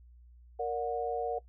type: chord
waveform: sine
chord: Bb augmented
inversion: none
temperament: just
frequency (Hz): 466.2 / 582.7 / 728.4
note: Bb4 / D5 / F#5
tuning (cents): 0 / -14 / -27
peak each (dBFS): -33 / -38 / -34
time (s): 0.59-1.39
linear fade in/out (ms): 10
effects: noise-tail reverb RT60 0.1 s tail -18 dB re dry + added 60 Hz sine -53 dBFS peak until 1.48 s